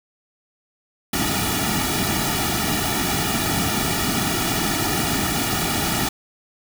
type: noise with comb filter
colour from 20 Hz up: pink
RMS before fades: -22 dBFS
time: 1.13-6.09 s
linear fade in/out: 5 ms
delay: 1.9 ms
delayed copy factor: -0.9
effects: none